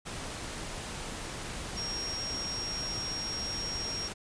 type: tone in noise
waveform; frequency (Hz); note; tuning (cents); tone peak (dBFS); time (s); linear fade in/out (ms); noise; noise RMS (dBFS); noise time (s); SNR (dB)
sine; 5580; F8; -2; -34; 1.76-4.09; 20; pink; -39; 0.05-4.14; +2
effects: resampled to 22050 Hz